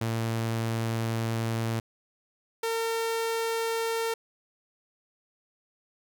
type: tone pair in turn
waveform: sawtooth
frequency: 113.8 / 455.2 Hz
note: A#2 / A#4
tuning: -41 / -41 cents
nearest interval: 2 octaves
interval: 2400 cents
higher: second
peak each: -23 dBFS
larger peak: neither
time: 0.01-1.8 / 2.63-4.14 s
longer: first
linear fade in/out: 5 ms
effects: none